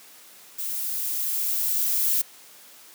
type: noise with level ramp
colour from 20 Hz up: violet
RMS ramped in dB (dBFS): -30 to -22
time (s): 0.58-2.22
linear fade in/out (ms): 10
effects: white hiss -49 dBFS RMS until 2.94 s + high-pass 200 Hz 12 dB/octave